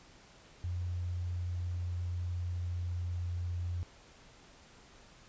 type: tone with pitch glide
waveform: sine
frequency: 88.5 to 87.69 Hz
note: F2 to F2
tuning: +23 to +8 cents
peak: -33 dBFS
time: 0.64-3.83 s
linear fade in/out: 0 ms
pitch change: -15 cents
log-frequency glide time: 0.85-3.37 s
effects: pink hiss -58 dBFS RMS until 5.28 s + resampled to 16000 Hz